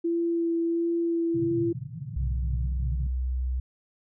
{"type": "tone with vibrato", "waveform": "sine", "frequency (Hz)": 336.3, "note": "E4", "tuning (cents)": 35, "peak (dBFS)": -23, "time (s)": [0.04, 1.73], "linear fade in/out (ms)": 10, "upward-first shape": "sine", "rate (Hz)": 1.4, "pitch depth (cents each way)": 12}
{"type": "band-pass noise", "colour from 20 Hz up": "pink", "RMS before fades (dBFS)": -35, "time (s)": [1.34, 3.07], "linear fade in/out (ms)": 5, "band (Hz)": [110, 150], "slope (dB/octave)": 48}
{"type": "tone with pitch glide", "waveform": "sine", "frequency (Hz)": [62.8, 63.27], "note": ["B1", "B1"], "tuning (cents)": [30, 43], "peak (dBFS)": -25, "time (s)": [2.16, 3.6], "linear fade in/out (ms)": 5, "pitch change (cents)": 13, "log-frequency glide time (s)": [2.42, 2.66]}
{"effects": []}